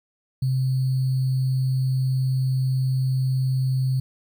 sine tone with sample-and-hold, 130.81 Hz, C3, in tune, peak -19 dBFS, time 0.42-4 s, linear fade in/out 5 ms, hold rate 4410 Hz, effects none

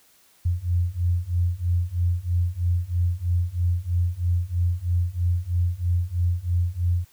sine beating tone pair, 86.1 / 89.2 Hz, F2 / F2, -24 / +37 cents, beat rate 3.1 Hz, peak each -24 / -23 dBFS, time 0.45-7.05 s, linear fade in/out 10 ms, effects white hiss -58 dBFS RMS until 7.12 s

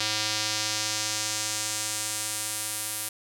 square tone with band-pass filter sweep, 107.5 Hz, A2, 40 cents flat, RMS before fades -30 dBFS, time 0-3.09 s, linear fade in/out 5 ms, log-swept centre 4600 to 11000 Hz, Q 1.5, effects none

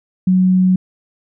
sine tone, 185 Hz, F#3, in tune, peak -9 dBFS, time 0.27-0.76 s, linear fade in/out 5 ms, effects none

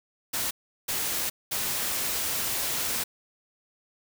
white noise bursts at uneven times, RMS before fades -29 dBFS, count 3, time 0.33-0.51 / 0.88-1.3 / 1.51-3.04 s, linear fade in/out 10 ms, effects none

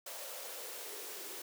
white noise with high-pass filter sweep, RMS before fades -45 dBFS, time 0.06-1.42 s, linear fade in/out 5 ms, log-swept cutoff 590 to 360 Hz, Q 4.3, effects none

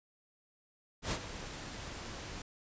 pink noise with ADSR envelope, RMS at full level -33 dBFS, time 1.02-2.42 s, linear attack 93 ms, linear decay 68 ms, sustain -11 dB, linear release 4 ms, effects resampled to 16000 Hz

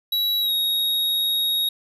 square tone with pitch glide, 3900 to 3767 Hz, B7 to A#7, -23 to +17 cents, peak -20 dBFS, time 0.12-1.69 s, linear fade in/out 5 ms, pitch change -60 cents, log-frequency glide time 0.4-0.52 s, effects none

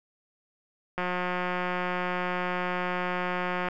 click train, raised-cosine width 0.5 ms, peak -15 dBFS, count 488, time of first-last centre 0.98-3.686 s, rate 180 Hz, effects none

